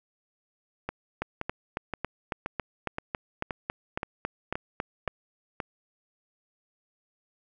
two click trains, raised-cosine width 0.5 ms, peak -14 / -16 dBFS, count 15 / 10, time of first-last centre 1.22-5.077 / 0.89-5.602 s, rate 3.63 / 1.91 Hz, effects none

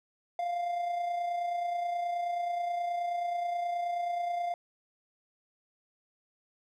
triangle tone with amplitude modulation, 698.5 Hz, F5, in tune, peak -26 dBFS, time 0.39-4.54 s, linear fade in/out 2 ms, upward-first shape sine, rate 29.4 Hz, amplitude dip 40%, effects none

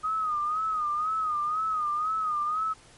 sine tone with vibrato, 1244.5 Hz, D#6, in tune, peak -25 dBFS, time 0.03-2.74 s, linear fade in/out 20 ms, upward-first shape sine, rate 2 Hz, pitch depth 81 cents each way, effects pink hiss -54 dBFS RMS until 2.97 s + MP3 48 kbps

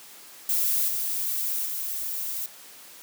violet noise with level steps, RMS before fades -24 / -28 / -31 dBFS, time 0.49-2.46 s, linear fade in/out 2 ms, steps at 0.88 / 1.65 s, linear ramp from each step 5 ms, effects white hiss -47 dBFS RMS until 3.02 s + high-pass 200 Hz 12 dB/octave

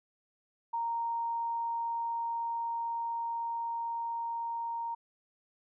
sine tone with level ramp, 929 Hz, A#5, 6 cents flat, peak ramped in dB -30 to -33 dBFS, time 0.73-4.95 s, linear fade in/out 10 ms, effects none

